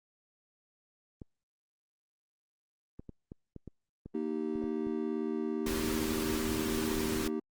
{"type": "clicks", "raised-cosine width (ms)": 3, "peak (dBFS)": -31, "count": 10, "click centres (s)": [1.218, 2.995, 3.093, 3.319, 3.563, 3.677, 4.06, 4.556, 4.64, 4.868]}
{"type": "chord", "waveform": "triangle", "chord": "Eb major", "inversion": "second", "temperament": "just", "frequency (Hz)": [233.3, 311.1, 388.9], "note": ["Bb3", "Eb4", "G4"], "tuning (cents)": [2, 0, -14], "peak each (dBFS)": -34, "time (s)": [4.14, 7.4], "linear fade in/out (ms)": 10}
{"type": "band-stop noise", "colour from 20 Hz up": "pink", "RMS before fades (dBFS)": -37, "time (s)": [5.66, 7.28], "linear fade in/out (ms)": 5, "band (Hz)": [600, 840], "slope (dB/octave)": 96}
{"effects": ["Opus 24 kbps"]}